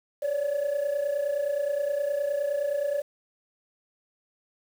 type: tone pair together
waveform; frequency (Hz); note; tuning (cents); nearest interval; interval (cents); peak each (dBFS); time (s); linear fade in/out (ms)
sine; 550 / 579.6; C#5 / D5; -14 / -23; minor second; 91; -28 / -24; 0.22-3.02; 10
effects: tanh soft clip ceiling -22 dBFS + 8-bit